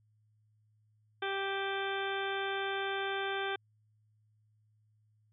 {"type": "harmonic tone with a mistuned harmonic", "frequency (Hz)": 392, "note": "G4", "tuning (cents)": 0, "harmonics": [1, 2, 3, 4, 5, 6, 7, 8, 9], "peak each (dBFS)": [-37, -39, -43, -38, -48, -45, -52, -45, -45], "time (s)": [1.22, 3.56], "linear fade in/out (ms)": 5, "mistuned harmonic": 7, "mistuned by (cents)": -69, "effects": ["added 107 Hz sine -67 dBFS peak until 5.32 s"]}